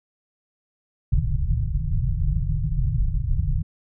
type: low-pass noise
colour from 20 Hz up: pink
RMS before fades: -22 dBFS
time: 1.12-3.63 s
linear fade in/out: 5 ms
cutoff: 160 Hz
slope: 96 dB/octave
effects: none